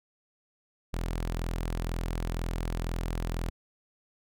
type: tone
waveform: sawtooth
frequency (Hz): 42.05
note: E1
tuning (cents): +35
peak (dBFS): -26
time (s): 0.93-3.5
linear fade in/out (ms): 10
effects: none